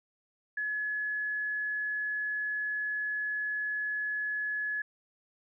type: tone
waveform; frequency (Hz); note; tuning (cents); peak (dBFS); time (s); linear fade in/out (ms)
sine; 1700; G#6; +40; -30; 0.57-4.82; 5
effects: none